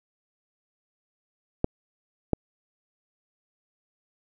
clicks, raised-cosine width 2 ms, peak -8 dBFS, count 2, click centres 1.644 / 2.333 s, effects none

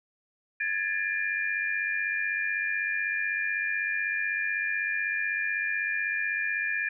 sine tone cluster, 1669 / 1765 / 2397 Hz, G#6 / A6 / D7, +8 / +5 / +35 cents, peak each -31 dBFS, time 0.6-6.89 s, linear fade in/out 5 ms, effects none

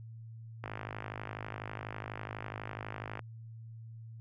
click train, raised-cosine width 0.5 ms, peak -24 dBFS, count 134, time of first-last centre 0.64-3.193 s, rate 52.1 Hz, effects added 113 Hz sine -45 dBFS peak until 4.2 s + AAC 64 kbps

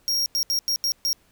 45% pulse tone bursts at uneven times, 5588 Hz, F8, in tune, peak -21 dBFS, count 6, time 0.08-0.26 / 0.35-0.43 / 0.5-0.59 / 0.68-0.76 / 0.84-0.92 / 1.05-1.13 s, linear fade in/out 0 ms, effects pink hiss -61 dBFS RMS until 1.31 s

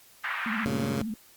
pink band-pass noise, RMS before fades -32 dBFS, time 0.24-0.65 s, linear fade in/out 2 ms, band 1200 to 2200 Hz, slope 24 dB/octave
sine tone with vibrato, 220 Hz, A3, in tune, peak -30 dBFS, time 0.46-1.14 s, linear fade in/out 2 ms, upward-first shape triangle, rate 15 Hz, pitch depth 120 cents each way
15% pulse chord, G diminished, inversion none, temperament equal with one note detuned, 96.37 / 116.54 / 138.59 Hz, G2 / Bb2 / Db3, -29 / 0 / 0 cents, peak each -30 / -29 / -24 dBFS, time 0.66-1.02 s, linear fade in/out 0 ms
effects white hiss -56 dBFS RMS until 1.36 s + Opus 48 kbps

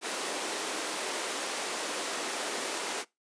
pink high-pass noise, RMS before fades -34 dBFS, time 0.01-3.05 s, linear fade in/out 50 ms, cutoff 310 Hz, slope 24 dB/octave, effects noise-tail reverb RT60 0.2 s tail -22 dB re dry + resampled to 22050 Hz

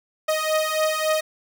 sawtooth beating tone pair, 622.3 / 625.9 Hz, D#5 / D#5, 0 / +10 cents, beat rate 3.6 Hz, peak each -20 / -19 dBFS, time 0.28-1.21 s, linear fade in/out 10 ms, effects none

